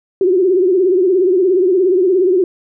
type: tone with vibrato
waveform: sine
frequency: 369.5 Hz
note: F#4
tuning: 2 cents flat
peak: -9 dBFS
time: 0.21-2.44 s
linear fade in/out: 2 ms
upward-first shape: triangle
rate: 17 Hz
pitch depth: 130 cents each way
effects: none